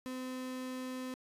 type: tone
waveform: 35% pulse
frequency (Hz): 256.3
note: C4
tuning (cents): -36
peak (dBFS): -37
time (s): 0.06-1.14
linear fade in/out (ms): 0
effects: resampled to 32000 Hz + 13-bit